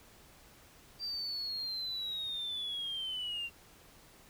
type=linear sweep; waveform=sine; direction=down; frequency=4715 to 2746 Hz; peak=-34 dBFS; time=0.99-3.5 s; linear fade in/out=50 ms; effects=tanh soft clip ceiling -32 dBFS + pink hiss -59 dBFS RMS until 4.29 s